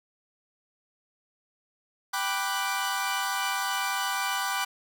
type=chord; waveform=sawtooth; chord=G major seventh; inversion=none; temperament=equal; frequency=784 / 987.8 / 1174.7 / 1480 Hz; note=G5 / B5 / D6 / F#6; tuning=0 / 0 / 0 / 0 cents; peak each=-29 dBFS; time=2.13-4.65 s; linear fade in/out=10 ms; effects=none